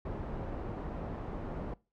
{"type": "low-pass noise", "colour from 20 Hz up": "pink", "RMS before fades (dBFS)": -39, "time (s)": [0.05, 1.74], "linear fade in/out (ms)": 5, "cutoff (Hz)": 830, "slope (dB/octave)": 12, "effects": ["noise-tail reverb RT60 0.3 s tail -22 dB re dry"]}